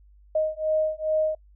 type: beating tone pair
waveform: sine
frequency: 622.3 / 624.7 Hz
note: D#5 / D#5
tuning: 0 / +7 cents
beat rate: 2.4 Hz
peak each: -25 dBFS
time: 0.35-1.35 s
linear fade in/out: 5 ms
effects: noise-tail reverb RT60 0.1 s tail -26 dB re dry + added 50 Hz sine -51 dBFS peak until 1.55 s